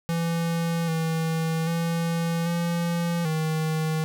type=tone with pitch steps; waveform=square; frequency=167.4 / 162.1 / 167.3 / 170.5 / 157.9 Hz; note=E3 / E3 / E3 / F3 / D#3; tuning=+27 / -29 / +26 / -41 / +26 cents; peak=-24 dBFS; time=0.09-4.04 s; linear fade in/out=0 ms; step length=790 ms; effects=none